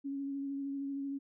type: tone with vibrato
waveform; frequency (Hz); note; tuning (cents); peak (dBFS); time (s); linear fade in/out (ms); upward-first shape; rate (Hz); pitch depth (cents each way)
sine; 277.2; C#4; 0; -35; 0.04-1.19; 20; sine; 13; 18
effects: none